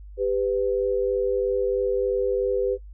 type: tone pair together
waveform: sine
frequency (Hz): 396.3 / 499.4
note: G4 / B4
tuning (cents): +19 / +19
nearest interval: major third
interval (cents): 400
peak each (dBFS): -24 / -23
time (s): 0.17-2.78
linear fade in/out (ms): 50
effects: noise-tail reverb RT60 0.1 s tail -20 dB re dry + added 50 Hz sine -39 dBFS peak until 2.93 s